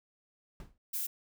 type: noise with exponential decay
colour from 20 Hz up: brown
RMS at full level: -39 dBFS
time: 0.6-0.78 s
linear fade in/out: 1 ms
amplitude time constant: 38 ms
type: noise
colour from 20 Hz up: violet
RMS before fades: -35 dBFS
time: 0.93-1.07 s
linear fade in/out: 10 ms
effects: none